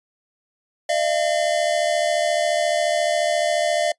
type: tone pair together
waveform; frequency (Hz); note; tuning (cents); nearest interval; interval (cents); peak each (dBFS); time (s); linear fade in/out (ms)
square; 607 / 681.3; D#5 / F5; -43 / -43; major second; 200; -22; 0.89-3.92; 5
effects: noise-tail reverb RT60 0.1 s tail -23 dB re dry + resampled to 24000 Hz